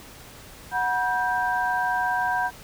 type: tone cluster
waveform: sine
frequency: 737 / 966 / 1572 Hz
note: F#5 / B5 / G6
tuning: -7 / -39 / +4 cents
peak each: -26 dBFS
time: 0.71-2.51 s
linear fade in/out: 50 ms
effects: pink hiss -45 dBFS RMS until 2.63 s